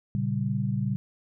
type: chord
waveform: sine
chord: G diminished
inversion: first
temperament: equal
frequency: 116.54 / 138.59 / 196 Hz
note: Bb2 / Db3 / G3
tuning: 0 / 0 / 0 cents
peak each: -29 dBFS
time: 0.15-0.96 s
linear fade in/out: 0 ms
effects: none